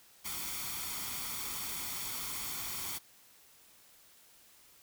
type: noise with comb filter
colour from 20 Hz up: white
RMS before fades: -39 dBFS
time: 0.24-2.99 s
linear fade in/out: 20 ms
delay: 0.89 ms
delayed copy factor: +0.55
effects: white hiss -61 dBFS RMS until 4.82 s